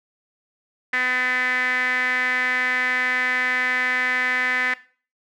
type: tone with band-pass filter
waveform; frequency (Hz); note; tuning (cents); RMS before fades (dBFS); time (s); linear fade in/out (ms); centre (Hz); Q
sawtooth; 252.7; B3; +40; -22; 0.93-4.74; 5; 1900; 9.5
effects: noise-tail reverb RT60 0.4 s tail -17 dB re dry